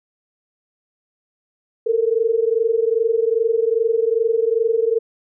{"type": "tone pair together", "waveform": "sine", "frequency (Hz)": [443.7, 466.2], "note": ["A4", "A#4"], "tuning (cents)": [14, 0], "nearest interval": "minor second", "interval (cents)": 86, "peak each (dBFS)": -18, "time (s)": [1.86, 4.99], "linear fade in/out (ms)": 10, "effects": []}